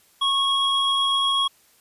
triangle tone pair together, 1099 / 3305 Hz, C#6 / G#7, -15 / -9 cents, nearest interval octave + perfect fifth, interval 1906 cents, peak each -21 / -19 dBFS, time 0.21-1.48 s, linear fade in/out 10 ms, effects white hiss -58 dBFS RMS until 1.8 s + resampled to 32000 Hz

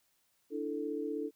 sine chord, D suspended second, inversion none, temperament equal, 293.7 / 329.6 / 440 Hz, D4 / E4 / A4, 0 / 0 / 0 cents, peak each -38 / -40 / -37 dBFS, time 0.5-1.31 s, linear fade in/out 50 ms, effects white hiss -74 dBFS RMS until 1.35 s

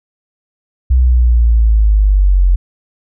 sine linear sweep, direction down, 64.1 to 44.17 Hz, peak -6 dBFS, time 0.9-2.56 s, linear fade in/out 10 ms, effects none

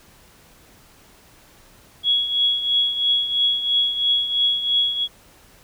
sine tone with tremolo, 3341 Hz, G#7, 10 cents sharp, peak -14 dBFS, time 2.03-5.08 s, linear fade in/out 50 ms, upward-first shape triangle, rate 3 Hz, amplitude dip 70%, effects pink hiss -51 dBFS RMS until 5.63 s

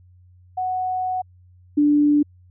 sine tone pair in turn, 740 / 293.7 Hz, F#5 / D4, 0 / 0 cents, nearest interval octave + major third, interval 1600 cents, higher first, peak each -21 / -13 dBFS, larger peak second, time 0.57-1.22 / 1.77-2.23 s, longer first, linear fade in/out 10 ms, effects added 90 Hz sine -48 dBFS peak until 2.5 s

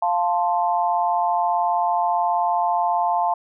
sine chord, F major, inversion none, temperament equal, 698.5 / 880 / 1046.5 Hz, F5 / A5 / C6, 0 / 0 / 0 cents, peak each -21 / -21 / -26 dBFS, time 0.02-3.34 s, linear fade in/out 5 ms, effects none

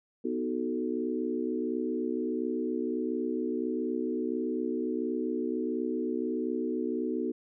sine chord, B dominant seventh, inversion none, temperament equal with one note detuned, 246.9 / 311.1 / 372.6 / 440 Hz, B3 / D#4 / F#4 / A4, 0 / 0 / +12 / 0 cents, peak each -33 / -34 / -34 / -36 dBFS, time 0.24-7.32 s, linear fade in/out 10 ms, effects none

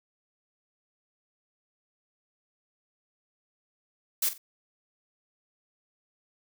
blue noise with echo, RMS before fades -26 dBFS, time 4.22-4.29 s, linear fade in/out 5 ms, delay 45 ms, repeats 2, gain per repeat -12 dB, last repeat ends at 4.38 s, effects none

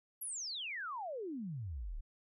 sine exponential sweep, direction down, 11950 to 30.87 Hz, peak -39 dBFS, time 0.21-2.01 s, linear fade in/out 10 ms, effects none

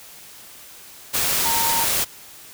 sine tone in noise, 919 Hz, A#5, 25 cents flat, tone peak -23 dBFS, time 1.44-1.85 s, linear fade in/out 20 ms, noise white, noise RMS -21 dBFS, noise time 1.13-2.05 s, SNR -5 dB, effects white hiss -43 dBFS RMS until 2.53 s

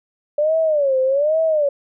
sine tone with vibrato, 580 Hz, D5, 22 cents flat, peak -14 dBFS, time 0.38-1.69 s, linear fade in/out 5 ms, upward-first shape sine, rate 1.2 Hz, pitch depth 190 cents each way, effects none

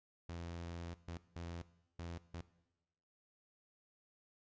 sawtooth tone bursts at uneven times, 85.2 Hz, F2, 42 cents flat, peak -40 dBFS, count 5, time 0.29-0.94 / 1.08-1.17 / 1.36-1.62 / 1.99-2.18 / 2.34-2.41 s, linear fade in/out 0 ms, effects noise-tail reverb RT60 1.0 s tail -18 dB re dry + resampled to 16000 Hz

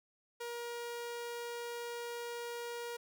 sawtooth tone, 474.5 Hz, A#4, 31 cents sharp, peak -36 dBFS, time 0.4-2.97 s, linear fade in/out 10 ms, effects none

